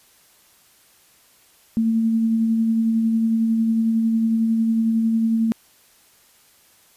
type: tone with tremolo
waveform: sine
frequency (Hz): 225.4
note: A3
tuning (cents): +42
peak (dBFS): -15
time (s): 1.77-5.52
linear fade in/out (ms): 0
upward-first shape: sine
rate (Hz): 11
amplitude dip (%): 25
effects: white hiss -55 dBFS RMS until 6.96 s + resampled to 32000 Hz